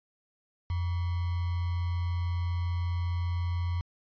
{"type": "tone with sample-and-hold", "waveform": "sine", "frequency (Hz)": 87.31, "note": "F2", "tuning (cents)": 0, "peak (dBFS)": -27, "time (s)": [0.7, 3.81], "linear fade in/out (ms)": 0, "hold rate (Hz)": 1050, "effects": ["resampled to 11025 Hz"]}